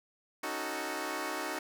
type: chord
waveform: 10% pulse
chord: D# half-diminished seventh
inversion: third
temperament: equal with one note detuned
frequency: 277.2 / 311.1 / 370 / 442.3 Hz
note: C#4 / D#4 / F#4 / A4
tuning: 0 / 0 / 0 / +9 cents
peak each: -34 / -30 / -31 / -34 dBFS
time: 0.43-1.59 s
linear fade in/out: 5 ms
effects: none